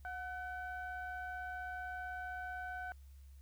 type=ring-modulated tone; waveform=triangle; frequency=390.8 Hz; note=G4; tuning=5 cents flat; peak=-36 dBFS; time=0.05-2.92 s; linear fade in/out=0 ms; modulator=1120 Hz; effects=added 68 Hz sine -53 dBFS peak until 3.41 s + white hiss -73 dBFS RMS until 3.41 s